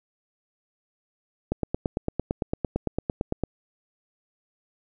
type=click train; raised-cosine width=2 ms; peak=-11 dBFS; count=18; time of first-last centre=1.52-3.437 s; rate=8.87 Hz; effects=none